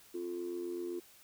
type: tone with amplitude modulation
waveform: sine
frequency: 349.5 Hz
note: F4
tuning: 1 cent sharp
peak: -32 dBFS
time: 0.14-1 s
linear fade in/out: 10 ms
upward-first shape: sine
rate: 87.7 Hz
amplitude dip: 75%
effects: tanh soft clip ceiling -30 dBFS + white hiss -60 dBFS RMS until 1.23 s